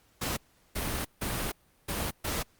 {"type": "noise bursts at uneven times", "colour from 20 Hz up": "pink", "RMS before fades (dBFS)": -32, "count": 5, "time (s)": [[0.21, 0.37], [0.75, 1.05], [1.21, 1.52], [1.88, 2.11], [2.24, 2.43]], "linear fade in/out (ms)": 10, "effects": ["pink hiss -65 dBFS RMS until 2.59 s", "Opus 48 kbps"]}